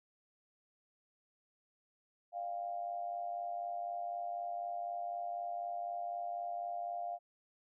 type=tone with amplitude modulation; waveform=sine; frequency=698.5 Hz; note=F5; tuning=in tune; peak=-34 dBFS; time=2.32-7.19 s; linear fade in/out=50 ms; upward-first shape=sine; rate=104 Hz; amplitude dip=65%; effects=none